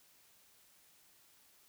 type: silence
effects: white hiss -66 dBFS RMS until 1.68 s